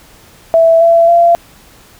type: tone with pitch steps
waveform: sine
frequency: 659 / 671.7 / 684.6 Hz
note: E5 / E5 / F5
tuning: -1 / +32 / -35 cents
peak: -4 dBFS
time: 0.54-1.35 s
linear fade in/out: 0 ms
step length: 270 ms
effects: pink hiss -42 dBFS RMS until 1.99 s